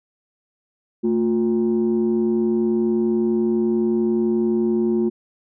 sine tone pair together, 223.9 / 355.4 Hz, A3 / F4, +30 / +30 cents, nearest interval minor sixth, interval 800 cents, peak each -18 dBFS, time 1.03-5.1 s, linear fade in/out 20 ms, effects tanh soft clip ceiling -12 dBFS

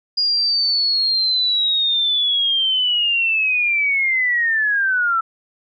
sine linear sweep, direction down, 4874 to 1318.5 Hz, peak -15 dBFS, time 0.17-5.21 s, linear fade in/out 10 ms, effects none

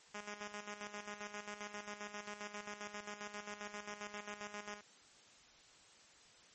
5% pulse tone with tremolo, 207.2 Hz, G#3, 4 cents flat, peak -32 dBFS, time 0.14-4.81 s, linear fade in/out 10 ms, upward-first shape square, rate 7.5 Hz, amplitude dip 65%, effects white hiss -63 dBFS RMS until 6.54 s + MP3 32 kbps

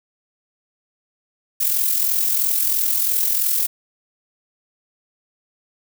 violet noise with amplitude modulation, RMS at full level -17 dBFS, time 1.6-3.67 s, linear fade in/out 10 ms, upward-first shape sine, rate 43 Hz, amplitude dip 50%, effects none

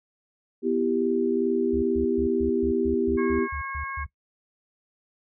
sine chord, E minor, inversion second, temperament equal, 246.9 / 329.6 / 392 Hz, B3 / E4 / G4, 0 / 0 / 0 cents, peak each -26 / -27 / -24 dBFS, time 0.62-3.48 s, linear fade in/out 50 ms
sine tone bursts, 72.7 Hz, D2, 17 cents flat, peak -32 dBFS, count 11, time 1.73-4.064 s, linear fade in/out 5 ms, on 94 ms, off 130 ms
harmonic tone, 544 Hz, C#5, 33 cents flat, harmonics 2 / 3 / 4, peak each -34 / -36 / -37 dBFS, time 3.17-4.05 s, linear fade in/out 20 ms
effects noise-tail reverb RT60 0.1 s tail -17 dB re dry

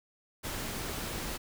pink noise, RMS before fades -37 dBFS, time 0.43-1.38 s, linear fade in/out 20 ms, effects none

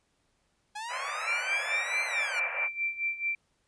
sawtooth linear two-way sweep, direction up then down, 822 to 2093 to 1387 Hz, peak -32 dBFS, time 0.75-2.4 s, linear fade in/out 10 ms, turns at 2.04 s
white band-pass noise, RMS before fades -37 dBFS, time 0.88-2.69 s, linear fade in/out 50 ms, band 500 to 2600 Hz, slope 96 dB/octave
sine tone with tremolo, 2349 Hz, D7, in tune, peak -26 dBFS, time 1.27-3.35 s, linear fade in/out 2 ms, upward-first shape sine, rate 4.6 Hz, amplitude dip 80%
effects pink hiss -73 dBFS RMS until 3.67 s + resampled to 22050 Hz

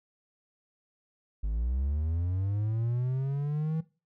triangle linear sweep, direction up, 49.34 to 161.9 Hz, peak -25 dBFS, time 1.43-3.81 s, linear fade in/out 10 ms, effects noise-tail reverb RT60 0.3 s tail -18 dB re dry

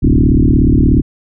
sine tone with frequency modulation, 100 Hz, G2, 35 cents sharp, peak -6 dBFS, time 0.02-1.02 s, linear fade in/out 20 ms, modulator 36.8 Hz, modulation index 5.9, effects none

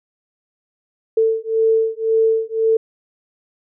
sine beating tone pair, 445.4 / 447.3 Hz, A4 / A4, +21 / +28 cents, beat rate 1.9 Hz, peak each -17 dBFS, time 1.17-2.77 s, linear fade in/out 5 ms, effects none

